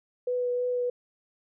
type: tone with vibrato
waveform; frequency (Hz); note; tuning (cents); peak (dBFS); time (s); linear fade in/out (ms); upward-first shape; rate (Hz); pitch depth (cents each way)
sine; 493.3; B4; -2; -25; 0.27-0.9; 5; triangle; 3.1; 13
effects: none